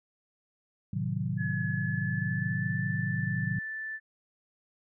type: chord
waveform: sine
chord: A diminished seventh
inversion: none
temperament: equal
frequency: 110 / 130.81 / 155.56 / 185 Hz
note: A2 / C3 / Eb3 / Gb3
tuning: 0 / 0 / 0 / 0 cents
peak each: -34 dBFS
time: 0.93-3.59 s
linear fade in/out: 5 ms
type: tone with pitch glide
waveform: sine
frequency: 1701 to 1759 Hz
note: G#6 to A6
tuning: +41 to -1 cents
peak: -34 dBFS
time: 1.37-4 s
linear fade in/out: 50 ms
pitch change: +58 cents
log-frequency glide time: 1.69-2.79 s
effects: none